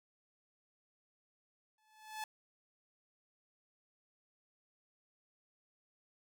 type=tone with exponential growth; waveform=sawtooth; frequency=865 Hz; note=A5; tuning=30 cents flat; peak=-34 dBFS; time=1.78-2.24 s; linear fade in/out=2 ms; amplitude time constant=98 ms; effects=none